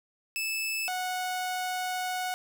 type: tone pair in turn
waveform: sawtooth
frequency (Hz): 2621 / 735.5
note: E7 / F#5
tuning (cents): -11 / -11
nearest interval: octave + minor seventh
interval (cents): 2200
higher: first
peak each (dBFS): -26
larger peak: neither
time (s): 0.36-0.88 / 0.88-2.34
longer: second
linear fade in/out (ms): 0
effects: none